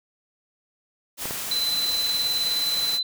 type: noise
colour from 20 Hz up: white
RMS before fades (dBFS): -31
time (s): 1.17-3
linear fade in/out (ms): 50
type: clicks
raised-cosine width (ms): 1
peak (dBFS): -19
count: 2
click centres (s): 1.256 / 1.309
type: tone with tremolo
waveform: sine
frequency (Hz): 4030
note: B7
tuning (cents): +34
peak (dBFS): -21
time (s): 1.51-3.03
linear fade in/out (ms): 5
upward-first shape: square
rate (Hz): 19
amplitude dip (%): 30
effects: none